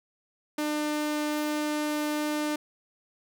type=tone; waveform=sawtooth; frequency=300.2 Hz; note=D4; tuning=38 cents sharp; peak=-23 dBFS; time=0.58-2.56 s; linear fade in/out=5 ms; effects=none